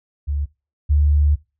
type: tone pair in turn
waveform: sine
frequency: 72.1 / 73.53 Hz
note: D2 / D2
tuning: -31 / +3 cents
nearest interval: unison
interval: 34 cents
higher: second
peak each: -19 / -12 dBFS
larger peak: second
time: 0.27-0.46 / 0.89-1.36 s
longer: second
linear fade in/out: 20 ms
effects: noise-tail reverb RT60 0.3 s tail -22 dB re dry